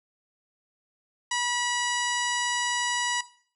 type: harmonic tone with a mistuned harmonic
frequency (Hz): 971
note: B5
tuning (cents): -30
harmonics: 1 / 2 / 3 / 4 / 5 / 6 / 7 / 8 / 10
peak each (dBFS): -30 / -31 / -34 / -37 / -38 / -36 / -38 / -36 / -41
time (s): 1.31-3.21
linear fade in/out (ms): 5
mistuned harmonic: 7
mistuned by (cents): +24
effects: noise-tail reverb RT60 0.5 s tail -17 dB re dry